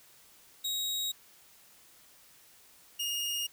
sawtooth tone pair in turn, 3800 / 2847 Hz, A#7 / F7, +33 / +33 cents, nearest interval perfect fourth, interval 500 cents, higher first, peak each -28 dBFS, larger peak neither, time 0.64-1.12 / 2.99-3.47 s, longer neither, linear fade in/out 10 ms, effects white hiss -59 dBFS RMS until 3.52 s

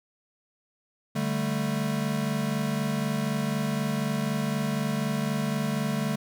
square chord, D suspended fourth, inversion none, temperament equal, 146.83 / 196 / 220 Hz, D3 / G3 / A3, 0 / 0 / 0 cents, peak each -31 / -32 / -30 dBFS, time 1.15-6.16 s, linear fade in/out 10 ms, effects none

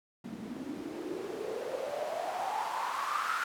white noise with band-pass filter sweep, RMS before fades -36 dBFS, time 0.24-3.44 s, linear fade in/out 5 ms, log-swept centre 210 to 1400 Hz, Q 6.8, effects none

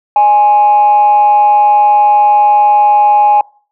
sine tone with frequency modulation, 830.6 Hz, G#5, in tune, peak -3 dBFS, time 0.16-3.41 s, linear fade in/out 2 ms, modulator 231 Hz, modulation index 0.22, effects noise-tail reverb RT60 0.4 s tail -24 dB re dry + tanh soft clip ceiling -1 dBFS

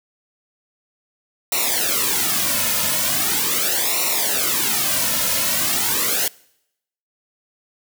white noise with flanger, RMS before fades -20 dBFS, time 1.52-6.28 s, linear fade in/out 2 ms, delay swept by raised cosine 0.61 to 2.61 ms, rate 0.4 Hz, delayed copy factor -1, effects noise-tail reverb RT60 0.8 s tail -24 dB re dry

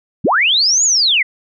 sine linear two-way sweep, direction up then down, 95.6 to 7010 to 1904 Hz, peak -10 dBFS, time 0.24-1.23 s, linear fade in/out 10 ms, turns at 0.84 s, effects none

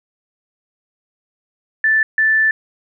sine tone bursts at uneven times, 1760 Hz, A6, in tune, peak -11 dBFS, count 2, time 1.84-2.03 / 2.18-2.51 s, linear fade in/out 2 ms, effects none

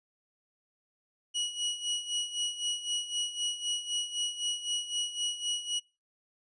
sawtooth tone with tremolo, 2916 Hz, F#7, 26 cents flat, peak -25 dBFS, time 1.34-5.8 s, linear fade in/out 20 ms, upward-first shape sine, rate 3.9 Hz, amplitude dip 75%, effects noise-tail reverb RT60 0.3 s tail -26 dB re dry + resampled to 22050 Hz

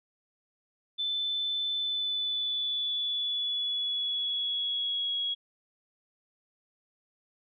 sine tone with pitch glide, 3520 to 3322 Hz, A7 to G#7, 0 to 0 cents, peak -28 dBFS, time 0.98-5.35 s, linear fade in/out 20 ms, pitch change -100 cents, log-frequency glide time 1.76-5.13 s, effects none

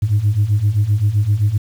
sine beating tone pair, 99.4 / 107.1 Hz, G2 / A2, +25 / -46 cents, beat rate 7.7 Hz, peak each -16 / -13 dBFS, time 0.02-1.58 s, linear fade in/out 10 ms, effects tanh soft clip ceiling -8 dBFS + 7-bit

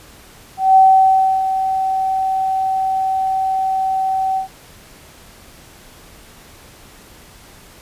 sine tone with ADSR envelope, 764 Hz, G5, 45 cents flat, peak -5 dBFS, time 0.57-4.48 s, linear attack 190 ms, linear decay 660 ms, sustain -10 dB, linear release 110 ms, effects pink hiss -43 dBFS RMS until 7.81 s + resampled to 32000 Hz

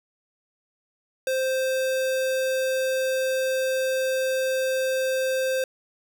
square tone, 523 Hz, C5, 1 cent flat, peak -23 dBFS, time 1.27-5.64 s, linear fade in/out 2 ms, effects none

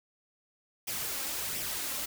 white noise with flanger, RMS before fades -35 dBFS, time 0.87-2.06 s, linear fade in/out 10 ms, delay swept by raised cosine 0.35 to 3.75 ms, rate 1.4 Hz, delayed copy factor +0.5, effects none

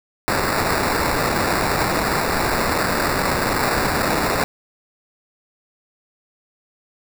white noise with sample-and-hold, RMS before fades -20 dBFS, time 0.28-4.44 s, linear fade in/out 0 ms, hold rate 3150 Hz, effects none

